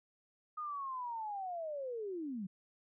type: linear sweep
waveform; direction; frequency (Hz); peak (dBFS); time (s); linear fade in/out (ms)
sine; down; 1244 to 177.6; -38; 0.57-2.47; 10
effects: none